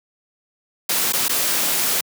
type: noise with dropouts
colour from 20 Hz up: white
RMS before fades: -20 dBFS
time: 0.89-2.01 s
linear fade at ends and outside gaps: 5 ms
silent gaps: 1.124-1.133 / 1.283-1.293 s
effects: high-pass 150 Hz 12 dB/octave